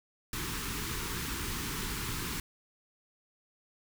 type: band-stop noise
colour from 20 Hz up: pink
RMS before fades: -36 dBFS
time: 0.33-2.4 s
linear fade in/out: 2 ms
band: 430 to 920 Hz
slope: 48 dB/octave
effects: none